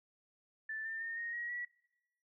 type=tone with pitch steps; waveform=sine; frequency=1760 / 1793.9 / 1828.4 / 1863.6 / 1899.4 / 1936 Hz; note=A6 / A6 / A#6 / A#6 / A#6 / B6; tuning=0 / +33 / -34 / -1 / +32 / -35 cents; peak=-38 dBFS; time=0.69-1.65 s; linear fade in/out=5 ms; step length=160 ms; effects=noise-tail reverb RT60 0.9 s tail -22 dB re dry